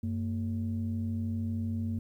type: tone pair together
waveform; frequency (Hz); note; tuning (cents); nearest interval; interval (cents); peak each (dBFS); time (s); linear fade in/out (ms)
sine; 95 / 228.2; F#2 / A#3; +46 / -37; octave + minor third; 1517; -31 / -32; 0.03-1.99; 5
effects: tanh soft clip ceiling -24 dBFS + 11-bit